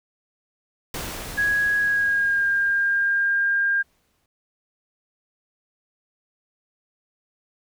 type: noise with exponential decay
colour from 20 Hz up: pink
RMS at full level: -30 dBFS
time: 0.94-4.26 s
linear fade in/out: 2 ms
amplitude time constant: 720 ms
type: tone with pitch glide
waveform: sine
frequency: 1661.2 to 1605.5 Hz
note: G#6 to G6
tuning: 0 to +41 cents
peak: -18 dBFS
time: 1.37-3.83 s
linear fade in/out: 20 ms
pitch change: -59 cents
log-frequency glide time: 1.79-2.47 s
effects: none